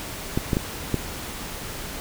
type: clicks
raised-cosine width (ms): 3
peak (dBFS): -8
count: 4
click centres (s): 0.375 / 0.532 / 0.569 / 0.943
effects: pink hiss -34 dBFS RMS until 2 s